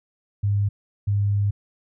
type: tone pair in turn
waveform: sine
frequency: 101.5 / 101.5 Hz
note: G#2 / G#2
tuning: -39 / -39 cents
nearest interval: unison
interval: 0 cents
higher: neither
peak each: -18 / -18 dBFS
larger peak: neither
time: 0.43-0.69 / 1.07-1.51 s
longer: second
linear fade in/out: 10 ms
effects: none